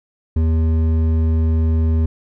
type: tone with hard clipping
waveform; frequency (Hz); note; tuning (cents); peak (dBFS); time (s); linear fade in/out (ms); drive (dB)
sine; 80.4; E2; -43; -15; 0.36-2.06; 5; 9
effects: none